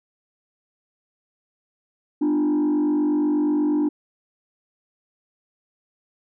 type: tone with frequency modulation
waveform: sine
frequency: 298.3 Hz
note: D4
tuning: 27 cents sharp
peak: -15 dBFS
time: 2.21-3.89 s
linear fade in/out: 10 ms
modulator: 48.3 Hz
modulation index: 0.62
effects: tanh soft clip ceiling -17 dBFS